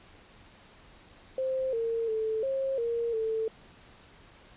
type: tone with pitch steps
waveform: sine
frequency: 524 / 457.6 / 439.5 / 537 / 466.6 / 443.8 Hz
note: C5 / A#4 / A4 / C5 / A#4 / A4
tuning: +2 / -32 / -2 / +45 / +2 / +15 cents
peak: -27 dBFS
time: 1.38-3.48 s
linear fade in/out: 2 ms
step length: 350 ms
effects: pink hiss -55 dBFS RMS until 4.56 s + resampled to 8000 Hz